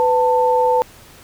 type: tone pair together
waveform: sine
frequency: 499.5 / 890 Hz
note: B4 / A5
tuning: +20 / +20 cents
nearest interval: minor seventh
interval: 1000 cents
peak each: -15 dBFS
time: 0-0.82 s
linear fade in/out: 0 ms
effects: pink hiss -44 dBFS RMS until 1.23 s